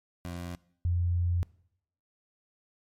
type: tone pair in turn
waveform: 20% pulse / sine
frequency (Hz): 87.31 / 87.31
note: F2 / F2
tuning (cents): 0 / 0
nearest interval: unison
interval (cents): 0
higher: neither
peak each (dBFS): -31 / -24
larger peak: second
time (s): 0.25-0.55 / 0.85-1.43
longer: second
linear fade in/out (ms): 0
effects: noise-tail reverb RT60 0.7 s tail -22 dB re dry + MP3 64 kbps